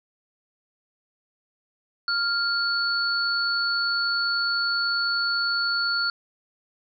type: tone pair together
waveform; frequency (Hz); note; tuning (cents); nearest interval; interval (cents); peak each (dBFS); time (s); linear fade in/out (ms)
sine; 1396.9 / 4435; F6 / C#8; 0 / 0; octave + minor sixth; 2000; -24 / -25; 2.08-6.1; 2
effects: none